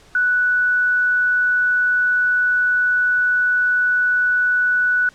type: tone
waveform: sine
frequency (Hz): 1480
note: F#6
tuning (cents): 0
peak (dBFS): -14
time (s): 0.15-5.09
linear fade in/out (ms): 2
effects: pink hiss -49 dBFS RMS until 5.14 s + low-pass 8000 Hz 12 dB/octave